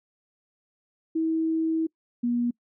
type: tone pair in turn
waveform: sine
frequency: 322.5 / 240.2 Hz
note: E4 / B3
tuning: -38 / -48 cents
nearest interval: perfect fourth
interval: 510 cents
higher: first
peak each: -22 dBFS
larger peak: neither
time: 1.15-1.87 / 2.23-2.51 s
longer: first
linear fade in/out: 10 ms
effects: noise-tail reverb RT60 0.1 s tail -25 dB re dry